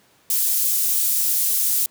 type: high-pass noise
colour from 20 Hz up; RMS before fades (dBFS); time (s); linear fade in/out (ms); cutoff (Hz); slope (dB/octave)
pink; -20; 0.3-1.86; 2; 11000; 12
effects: pink hiss -57 dBFS RMS until 1.9 s + high-pass 150 Hz 12 dB/octave